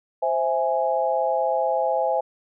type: chord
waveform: sine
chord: C augmented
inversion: none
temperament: equal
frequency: 523.3 / 659.3 / 830.6 Hz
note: C5 / E5 / G#5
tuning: 0 / 0 / 0 cents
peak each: -24 dBFS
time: 0.22-2.21 s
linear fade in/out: 10 ms
effects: none